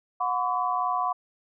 sine tone cluster, 727 / 1013 / 1137 Hz, F#5 / B5 / C#6, -31 / +44 / +44 cents, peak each -28 dBFS, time 0.2-1.13 s, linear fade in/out 10 ms, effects none

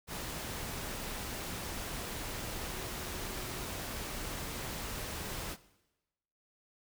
sine tone in noise, 366.9 Hz, F#4, 15 cents flat, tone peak -49 dBFS, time 2.7-3.66 s, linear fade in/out 50 ms, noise pink, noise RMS -40 dBFS, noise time 0.07-5.57 s, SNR -12 dB, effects noise-tail reverb RT60 1.0 s tail -18 dB re dry

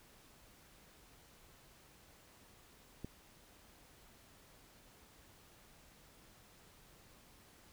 click, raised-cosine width 3 ms, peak -30 dBFS, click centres 3.046 s, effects pink hiss -63 dBFS RMS until 7.72 s

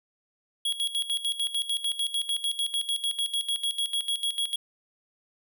square tone with tremolo, 3322 Hz, G#7, in tune, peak -25 dBFS, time 0.65-4.56 s, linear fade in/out 5 ms, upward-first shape square, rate 6.7 Hz, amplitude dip 75%, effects none

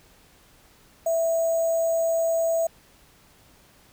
sine tone with sample-and-hold, 659.3 Hz, E5, in tune, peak -20 dBFS, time 1.06-2.67 s, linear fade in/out 5 ms, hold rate 7350 Hz, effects pink hiss -56 dBFS RMS until 3.92 s

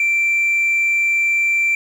sine tone, 2349 Hz, D7, in tune, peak -12 dBFS, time 0-1.75 s, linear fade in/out 2 ms, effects tanh soft clip ceiling -12 dBFS + 7-bit

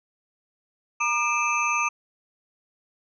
sine tone cluster, 944 / 1204 / 2377 / 2607 / 6250 Hz, A#5 / D6 / D7 / E7 / G8, +22 / +43 / +20 / -20 / -6 cents, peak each -30 / -25 / -30 / -26 / -33 dBFS, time 1-1.89 s, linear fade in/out 10 ms, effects none

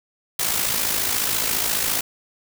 white noise with amplitude modulation, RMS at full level -20 dBFS, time 0.39-2.01 s, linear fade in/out 5 ms, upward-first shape sine, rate 54.5 Hz, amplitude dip 55%, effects none

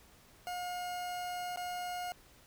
40% pulse tone with dropouts, 716 Hz, F5, 43 cents sharp, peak -36 dBFS, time 0.47-2.12 s, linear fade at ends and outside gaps 0 ms, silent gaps 1.56-1.573 s, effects pink hiss -61 dBFS RMS until 2.46 s

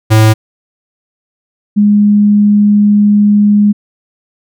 square / sine tone pair in turn, 109.5 / 206.7 Hz, A2 / G#3, -8 / -8 cents, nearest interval major seventh, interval 1100 cents, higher second, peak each -4 dBFS, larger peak neither, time 0.1-0.34 / 1.76-3.73 s, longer second, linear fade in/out 20 ms, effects none

